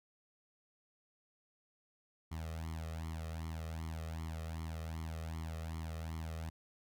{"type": "tone with flanger", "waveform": "sawtooth", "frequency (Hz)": 80.8, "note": "E2", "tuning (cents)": -34, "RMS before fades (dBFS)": -42, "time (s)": [2.31, 6.5], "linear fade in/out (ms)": 10, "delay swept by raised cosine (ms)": [0.93, 1.62], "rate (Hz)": 2.6, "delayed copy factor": 0.85, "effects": []}